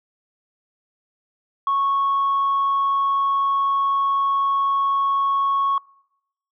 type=tone; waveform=sine; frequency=1104 Hz; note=C#6; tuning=7 cents flat; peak=-16 dBFS; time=1.67-5.78 s; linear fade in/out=2 ms; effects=noise-tail reverb RT60 0.8 s tail -25 dB re dry + tanh soft clip ceiling -14 dBFS